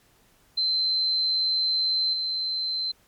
sine tone with level steps, 4091 Hz, C8, 40 cents flat, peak -21 / -25 dBFS, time 0.57-2.92 s, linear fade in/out 10 ms, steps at 2.13 s, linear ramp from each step 5 ms, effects pink hiss -61 dBFS RMS until 3.07 s + MP3 96 kbps

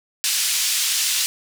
white band-pass noise, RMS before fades -21 dBFS, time 0.24-1.26 s, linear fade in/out 0 ms, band 2700 to 8200 Hz, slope 12 dB/octave, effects none

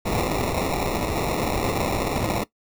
white noise with sample-and-hold, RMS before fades -24 dBFS, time 0.05-2.44 s, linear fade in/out 10 ms, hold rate 1575 Hz, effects noise-tail reverb RT60 0.1 s tail -18 dB re dry

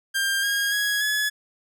sawtooth tone with pitch steps, 1595 / 1629.5 / 1664.7 / 1700.6 Hz, G6 / G#6 / G#6 / G#6, +30 / -33 / +4 / +41 cents, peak -18 dBFS, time 0.14-1.3 s, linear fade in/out 20 ms, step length 290 ms, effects none

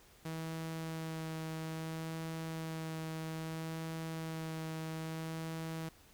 sawtooth tone with vibrato, 160.9 Hz, E3, 42 cents flat, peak -35 dBFS, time 0.25-5.89 s, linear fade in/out 5 ms, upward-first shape sine, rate 0.61 Hz, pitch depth 12 cents each way, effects pink hiss -62 dBFS RMS until 6.13 s

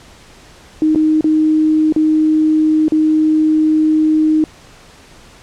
sine tone with dropouts, 311.1 Hz, D#4, in tune, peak -9 dBFS, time 0.82-4.44 s, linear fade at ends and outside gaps 1 ms, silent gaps 0.949-0.958 / 1.209-1.243 / 1.924-1.962 / 2.882-2.921 s, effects pink hiss -42 dBFS RMS until 5.42 s + low-pass 8000 Hz 12 dB/octave

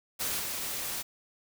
white noise with level steps, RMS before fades -32 / -35 dBFS, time 0.19-1.03 s, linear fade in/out 20 ms, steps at 0.39 s, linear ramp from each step 10 ms, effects none

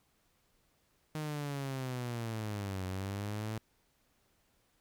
sawtooth linear two-way sweep, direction down then up, 155.56 to 92.3 to 111.2 Hz, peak -32 dBFS, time 1.15-3.58 s, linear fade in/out 0 ms, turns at 2.85 s, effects pink hiss -73 dBFS RMS until 4.8 s

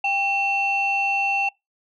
sine tone pair together, 791.7 / 2700 Hz, G5 / E7, +17 / +41 cents, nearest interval octave + major sixth, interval 2124 cents, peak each -22 / -21 dBFS, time 0.04-1.49 s, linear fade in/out 5 ms, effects noise-tail reverb RT60 0.2 s tail -25 dB re dry + tanh soft clip ceiling -13 dBFS

